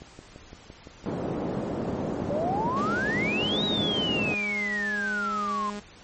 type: click train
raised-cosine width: 2 ms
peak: -29 dBFS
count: 14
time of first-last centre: 0.02-2.235 s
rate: 5.87 Hz
type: band-pass noise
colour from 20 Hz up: pink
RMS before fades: -30 dBFS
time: 1.06-4.34 s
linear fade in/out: 0 ms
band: 170 to 550 Hz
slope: 12 dB/octave
type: exponential two-way sweep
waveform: sine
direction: up then down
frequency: 554.4 to 3902 to 1028 Hz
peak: -26 dBFS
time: 2.3-5.7 s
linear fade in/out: 2 ms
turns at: 3.64 s
type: tone with pitch glide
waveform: sawtooth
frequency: 207.7 to 206 Hz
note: G#3 to G#3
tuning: 0 to -14 cents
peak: -29 dBFS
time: 2.76-5.8 s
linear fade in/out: 10 ms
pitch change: -14 cents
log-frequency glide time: 3.59-4.41 s
effects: pink hiss -50 dBFS RMS until 6.03 s + MP3 32 kbps